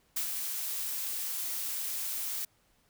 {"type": "noise with ADSR envelope", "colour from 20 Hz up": "blue", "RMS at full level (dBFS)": -31, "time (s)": [0.16, 2.45], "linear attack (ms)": 8, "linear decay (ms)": 89, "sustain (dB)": -4, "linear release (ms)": 5, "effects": ["pink hiss -69 dBFS RMS until 2.89 s"]}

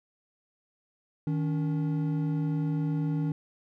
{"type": "tone pair together", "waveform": "triangle", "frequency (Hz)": [156.5, 284.4], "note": ["D#3", "C#4"], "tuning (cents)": [10, 45], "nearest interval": "minor seventh", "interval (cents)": 1035, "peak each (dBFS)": [-25, -30], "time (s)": [1.27, 3.32], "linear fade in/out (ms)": 2, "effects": []}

